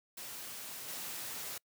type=noise with level steps; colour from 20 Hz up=white; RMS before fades=-45 / -42 dBFS; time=0.17-1.58 s; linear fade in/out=5 ms; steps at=0.88 s; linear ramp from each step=2 ms; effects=noise-tail reverb RT60 0.1 s tail -26 dB re dry + high-pass 100 Hz 12 dB/octave

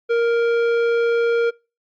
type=tone with tanh clipping; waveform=sine; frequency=467.2 Hz; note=A#4; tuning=4 cents sharp; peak=-17 dBFS; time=0.09-1.51 s; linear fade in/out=20 ms; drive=12 dB; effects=noise-tail reverb RT60 0.3 s tail -25 dB re dry + Opus 48 kbps

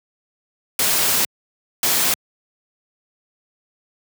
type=noise bursts at uneven times; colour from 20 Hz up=white; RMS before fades=-18 dBFS; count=2; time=0.79-1.25 / 1.83-2.14 s; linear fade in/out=2 ms; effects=high-pass 100 Hz 12 dB/octave

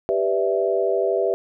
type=chord; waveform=sine; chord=E minor seventh; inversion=first; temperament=equal; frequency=392 / 493.9 / 587.3 / 659.3 Hz; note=G4 / B4 / D5 / E5; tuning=0 / 0 / 0 / 0 cents; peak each=-22 / -24 / -27 / -23 dBFS; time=0.09-1.34 s; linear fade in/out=0 ms; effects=none

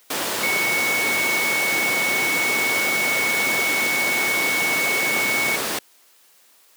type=tone in noise; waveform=sine; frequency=2217 Hz; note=C#7; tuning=in tune; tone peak=-20 dBFS; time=0.43-5.56 s; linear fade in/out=5 ms; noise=pink; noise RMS=-23 dBFS; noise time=0.1-5.79 s; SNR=0 dB; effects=white hiss -55 dBFS RMS until 6.76 s + high-pass 300 Hz 12 dB/octave

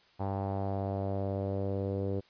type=tone with low-pass filter sweep; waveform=sawtooth; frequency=98 Hz; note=G2; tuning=in tune; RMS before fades=-33 dBFS; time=0.19-2.21 s; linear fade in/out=20 ms; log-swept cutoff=830 to 460 Hz; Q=3.6; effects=white hiss -63 dBFS RMS until 2.29 s + resampled to 11025 Hz

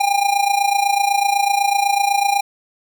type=tone with amplitude modulation; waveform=square; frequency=803 Hz; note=G5; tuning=41 cents sharp; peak=-12 dBFS; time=0-2.41 s; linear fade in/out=10 ms; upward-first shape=sine; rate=28 Hz; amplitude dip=75%; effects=none

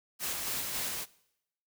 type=noise with tremolo; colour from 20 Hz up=white; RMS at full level=-34 dBFS; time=0.19-1.06 s; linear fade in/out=50 ms; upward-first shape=square; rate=3.6 Hz; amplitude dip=25%; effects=noise-tail reverb RT60 0.8 s tail -21 dB re dry

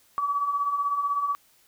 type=beating tone pair; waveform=sine; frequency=1129 / 1145 Hz; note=C#6 / D6; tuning=+31 / -44 cents; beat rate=16 Hz; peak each=-32 / -24 dBFS; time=0.18-1.35 s; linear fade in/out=0 ms; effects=white hiss -61 dBFS RMS until 1.67 s

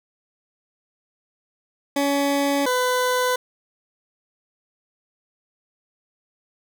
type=tone pair in turn; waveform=20% pulse; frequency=281.7 / 501.9 Hz; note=C#4 / B4; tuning=+28 / +28 cents; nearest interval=minor seventh; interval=1000 cents; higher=second; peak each=-14 dBFS; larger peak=neither; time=1.96-2.66 / 2.66-3.36 s; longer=neither; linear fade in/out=5 ms; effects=none

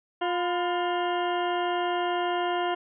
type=harmonic tone with a mistuned harmonic; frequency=353.6 Hz; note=F4; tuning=22 cents sharp; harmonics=1 / 2 / 3 / 4 / 5 / 6 / 8 / 9; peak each=-29 / -28 / -33 / -36 / -40 / -43 / -39 / -42 dBFS; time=0.21-2.75 s; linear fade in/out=10 ms; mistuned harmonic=3; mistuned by=-69 cents; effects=none

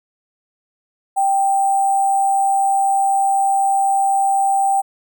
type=tone with sample-and-hold; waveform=sine; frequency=784 Hz; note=G5; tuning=in tune; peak=-13 dBFS; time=1.16-4.82 s; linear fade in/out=20 ms; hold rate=8820 Hz; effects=none

